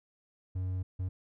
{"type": "tone bursts at uneven times", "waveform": "triangle", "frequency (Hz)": 92.5, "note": "F#2", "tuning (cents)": 0, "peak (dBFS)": -29, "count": 2, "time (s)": [[0.55, 0.83], [0.99, 1.09]], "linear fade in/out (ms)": 10, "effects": []}